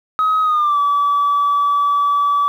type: tone with pitch glide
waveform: sine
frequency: 1268 to 1149.4 Hz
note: D#6 to D6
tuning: +32 to -38 cents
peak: -11 dBFS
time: 0.19-2.48 s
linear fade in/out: 0 ms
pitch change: -170 cents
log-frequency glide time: 0.42-0.79 s
effects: tanh soft clip ceiling -10 dBFS + 8-bit